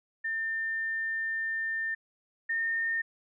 sine tone pair in turn, 1800 / 1823 Hz, A6 / A#6, +39 / -39 cents, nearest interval unison, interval 22 cents, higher second, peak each -29 / -27 dBFS, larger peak second, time 0.24-1.95 / 2.49-3.02 s, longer first, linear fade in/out 10 ms, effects none

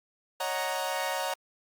sawtooth chord, D# minor seventh, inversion third, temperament equal, 554.4 / 622.3 / 740 / 932.3 Hz, C#5 / D#5 / F#5 / A#5, 0 / 0 / 0 / 0 cents, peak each -31 / -33 / -31 / -30 dBFS, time 0.4-1.34 s, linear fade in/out 5 ms, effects Opus 48 kbps

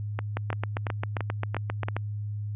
two click trains, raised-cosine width 0.5 ms, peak -15 / -14 dBFS, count 6 / 13, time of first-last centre 0.19-1.885 / 0.37-1.966 s, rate 2.95 / 7.52 Hz, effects added 104 Hz sine -30 dBFS peak until 2.55 s + resampled to 8000 Hz

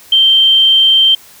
sine tone, 3136 Hz, G7, in tune, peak -5 dBFS, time 0.12-1.15 s, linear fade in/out 5 ms, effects white hiss -40 dBFS RMS until 1.4 s

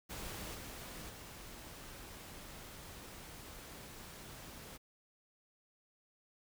pink noise with level steps, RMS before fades -45 / -48 / -51 dBFS, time 0.09-4.78 s, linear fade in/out 20 ms, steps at 0.54 / 1.09 s, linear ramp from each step 10 ms, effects none

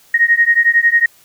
sine beating tone pair, 1864.7 / 1875.7 Hz, A#6 / A#6, 0 / +10 cents, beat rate 11 Hz, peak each -12 dBFS, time 0.14-1.06 s, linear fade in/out 5 ms, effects white hiss -49 dBFS RMS until 1.24 s

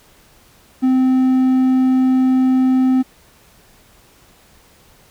triangle tone, 258.8 Hz, C4, 19 cents flat, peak -9 dBFS, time 0.82-3.03 s, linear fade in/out 20 ms, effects pink hiss -50 dBFS RMS until 5.1 s

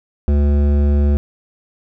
sine tone with hard clipping, 72.1 Hz, D2, 31 cents flat, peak -13 dBFS, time 0.28-1.17 s, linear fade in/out 0 ms, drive 13 dB, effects none

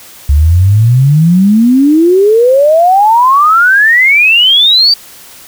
sine exponential sweep, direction up, 68.8 to 4699 Hz, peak -3 dBFS, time 0.29-4.94 s, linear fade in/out 5 ms, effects white hiss -34 dBFS RMS until 5.47 s

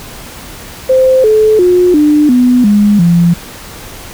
sine tone with pitch steps, 520 / 432.2 / 359.3 / 298.7 / 248.3 / 206.4 / 171.54 Hz, C5 / A4 / F4 / D4 / B3 / G#3 / F3, -11 / -31 / +49 / +29 / +9 / -10 / -31 cents, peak -4 dBFS, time 0.89-3.34 s, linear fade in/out 10 ms, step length 350 ms, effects pink hiss -29 dBFS RMS until 4.13 s

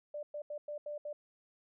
sine tone bursts at uneven times, 591 Hz, D5, 11 cents sharp, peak -38 dBFS, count 6, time 0.14-0.23 / 0.34-0.42 / 0.5-0.58 / 0.68-0.78 / 0.86-0.98 / 1.05-1.13 s, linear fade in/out 5 ms, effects none

